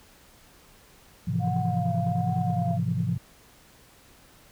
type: chord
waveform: sine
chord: F major seventh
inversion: first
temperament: equal with one note detuned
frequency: 107.18 / 130.81 / 164.81 / 174.61 Hz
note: A2 / C3 / E3 / F3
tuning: -45 / 0 / 0 / 0 cents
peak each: -29 dBFS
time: 1.27-3.18 s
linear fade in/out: 10 ms
type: tone with vibrato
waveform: sine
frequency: 713 Hz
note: F5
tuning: 36 cents sharp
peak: -29 dBFS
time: 1.39-2.79 s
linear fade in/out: 50 ms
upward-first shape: triangle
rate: 1.3 Hz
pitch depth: 70 cents each way
effects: tanh soft clip ceiling -14 dBFS + pink hiss -55 dBFS RMS until 4.51 s